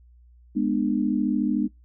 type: chord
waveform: sine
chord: G# diminished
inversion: none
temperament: equal with one note detuned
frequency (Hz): 207.7 / 246.9 / 300.9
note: G#3 / B3 / D4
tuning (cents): 0 / 0 / +42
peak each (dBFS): -25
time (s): 0.55-1.68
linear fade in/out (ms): 20
effects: noise-tail reverb RT60 0.2 s tail -26 dB re dry + added 60 Hz sine -50 dBFS peak until 1.84 s